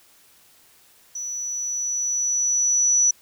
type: tone with level ramp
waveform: sine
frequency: 5920 Hz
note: F#8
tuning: in tune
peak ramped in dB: -28 to -14 dBFS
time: 1.15-3.11 s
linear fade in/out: 5 ms
effects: white hiss -55 dBFS RMS until 3.21 s

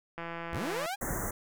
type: click train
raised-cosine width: 0.5 ms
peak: -24 dBFS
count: 115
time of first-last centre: 0.18-0.859 s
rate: 168 Hz
type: linear sweep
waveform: sawtooth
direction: up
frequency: 31.46 to 830.6 Hz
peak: -29 dBFS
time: 0.52-0.96 s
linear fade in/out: 20 ms
type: band-stop noise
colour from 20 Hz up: pink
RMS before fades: -34 dBFS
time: 1.01-1.31 s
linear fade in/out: 5 ms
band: 2000 to 6100 Hz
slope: 96 dB/octave
effects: none

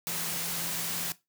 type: tone in noise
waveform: sine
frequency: 168.9 Hz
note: E3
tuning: 42 cents sharp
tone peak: -44 dBFS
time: 0.07-1.12 s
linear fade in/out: 0 ms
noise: white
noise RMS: -33 dBFS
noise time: 0.07-1.12 s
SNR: -14 dB
effects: noise-tail reverb RT60 0.2 s tail -17 dB re dry + high-pass 100 Hz 12 dB/octave

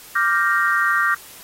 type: chord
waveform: sine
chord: G minor seventh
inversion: second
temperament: equal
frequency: 1174.7 / 1396.9 / 1568 / 1864.7 Hz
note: D6 / F6 / G6 / Bb6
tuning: 0 / 0 / 0 / 0 cents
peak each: -21 dBFS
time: 0.15-1.15 s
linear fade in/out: 10 ms
effects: white hiss -42 dBFS RMS until 1.43 s + AAC 48 kbps

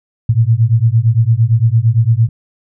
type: beating tone pair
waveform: sine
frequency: 110 / 118.8 Hz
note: A2 / A#2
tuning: 0 / +33 cents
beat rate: 8.8 Hz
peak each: -11 dBFS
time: 0.29-2.29 s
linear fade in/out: 5 ms
effects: none

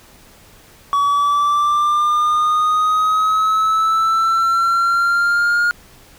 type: linear sweep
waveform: triangle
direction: up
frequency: 1131 to 1425 Hz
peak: -11 dBFS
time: 0.93-5.71 s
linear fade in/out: 0 ms
effects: pink hiss -46 dBFS RMS until 6.18 s

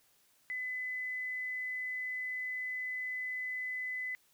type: tone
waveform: sine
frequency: 2011 Hz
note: B6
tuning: 31 cents sharp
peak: -35 dBFS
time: 0.5-4.15 s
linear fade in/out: 0 ms
effects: white hiss -69 dBFS RMS until 4.33 s

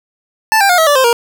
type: tone with pitch steps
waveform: 25% pulse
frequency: 880 / 793.1 / 714.8 / 644.2 / 580.6 / 523.3 / 471.6 Hz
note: A5 / G5 / F5 / E5 / D5 / C5 / A#4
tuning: 0 / +20 / +40 / -40 / -20 / 0 / +20 cents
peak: -4 dBFS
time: 0.52-1.129 s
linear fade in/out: 0 ms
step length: 87 ms
effects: none

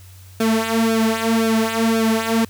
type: tone with flanger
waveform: sawtooth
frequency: 224.6 Hz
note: A3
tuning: 36 cents sharp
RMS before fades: -18 dBFS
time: 0.4-2.45 s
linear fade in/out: 5 ms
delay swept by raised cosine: 0.99 to 4.29 ms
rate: 1.9 Hz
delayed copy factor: -0.8
effects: added 93 Hz sine -40 dBFS peak until 2.49 s + white hiss -49 dBFS RMS until 2.49 s

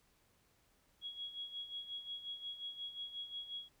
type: tone with tremolo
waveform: sine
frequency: 3322 Hz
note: G#7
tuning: in tune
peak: -40 dBFS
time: 1.01-3.69 s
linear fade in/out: 50 ms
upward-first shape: sine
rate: 5.6 Hz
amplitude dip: 70%
effects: pink hiss -73 dBFS RMS until 3.8 s

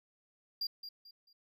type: tone with echo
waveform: triangle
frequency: 4785 Hz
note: D8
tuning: 32 cents sharp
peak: -32 dBFS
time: 0.61-0.67 s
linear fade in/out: 5 ms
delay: 220 ms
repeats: 3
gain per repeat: -10 dB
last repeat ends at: 1.33 s
effects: none

